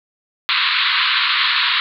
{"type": "band-pass noise", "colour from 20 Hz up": "white", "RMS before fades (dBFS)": -17, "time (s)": [0.49, 1.8], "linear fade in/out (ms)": 0, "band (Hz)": [1000, 4300], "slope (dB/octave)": 96, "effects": []}